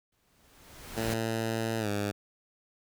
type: noise with exponential growth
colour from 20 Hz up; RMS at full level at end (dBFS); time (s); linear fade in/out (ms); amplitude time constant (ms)
pink; -35; 0.12-1.14; 5; 220
type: tone with pitch glide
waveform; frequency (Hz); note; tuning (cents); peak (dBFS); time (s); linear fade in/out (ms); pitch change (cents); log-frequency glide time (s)
10% pulse; 112.9 to 102.34; A2 to G#2; +45 to -25; -21; 0.96-2.12; 20; -170; 1.79-1.89
effects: none